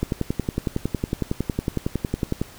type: click train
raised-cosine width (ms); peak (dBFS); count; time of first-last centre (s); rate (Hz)
3; -9; 27; 0.03-2.415; 10.9
effects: pink hiss -45 dBFS RMS until 2.58 s